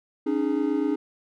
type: chord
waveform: triangle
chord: C# suspended second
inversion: none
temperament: equal with one note detuned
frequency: 277.2 / 305.6 / 415.3 Hz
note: C#4 / D#4 / G#4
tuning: 0 / -31 / 0 cents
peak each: -24 / -23 / -27 dBFS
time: 0.26-0.96 s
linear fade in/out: 10 ms
effects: none